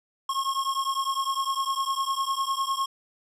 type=beating tone pair; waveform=square; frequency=1078 / 1087.9 Hz; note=C#6 / C#6; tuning=-49 / -33 cents; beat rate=9.9 Hz; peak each=-29 dBFS; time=0.29-2.86 s; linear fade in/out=5 ms; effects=low-pass 11000 Hz 12 dB/octave